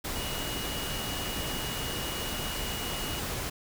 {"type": "tone in noise", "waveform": "sine", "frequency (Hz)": 2894, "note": "F#7", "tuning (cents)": -39, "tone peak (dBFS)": -39, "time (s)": [0.15, 3.2], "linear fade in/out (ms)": 10, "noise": "pink", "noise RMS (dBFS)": -34, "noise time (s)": [0.04, 3.5], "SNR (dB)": -8, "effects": []}